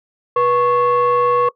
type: tone pair together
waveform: sine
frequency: 487.3 / 1102.8 Hz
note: B4 / C#6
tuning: -23 / -9 cents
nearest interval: octave + major second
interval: 1414 cents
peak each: -13 dBFS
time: 0.36-1.49 s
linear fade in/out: 5 ms
effects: noise-tail reverb RT60 0.1 s tail -19 dB re dry + tanh soft clip ceiling -9 dBFS